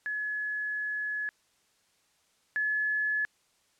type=tone pair in turn; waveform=sine; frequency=1700 / 1710.8 Hz; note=G#6 / A6; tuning=+40 / -49 cents; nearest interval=unison; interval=11 cents; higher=second; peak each=-30 / -26 dBFS; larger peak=second; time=0.06-1.29 / 2.56-3.25 s; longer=first; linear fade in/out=0 ms; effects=white hiss -69 dBFS RMS until 3.79 s + low-pass 9000 Hz 12 dB/octave